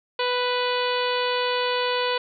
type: harmonic tone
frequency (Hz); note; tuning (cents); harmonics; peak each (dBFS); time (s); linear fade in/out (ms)
494.7; B4; +3; 1 / 2 / 3 / 4 / 5 / 6 / 7 / 8 / 9; -25 / -27 / -32 / -35 / -33 / -32 / -34 / -36 / -36; 0.19-2.18; 5
effects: none